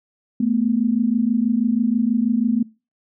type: tone pair together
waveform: sine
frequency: 219.4 / 245.6 Hz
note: A3 / B3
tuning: -5 / -9 cents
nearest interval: major second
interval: 196 cents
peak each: -19 dBFS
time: 0.4-2.63 s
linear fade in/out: 5 ms
effects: noise-tail reverb RT60 0.3 s tail -22 dB re dry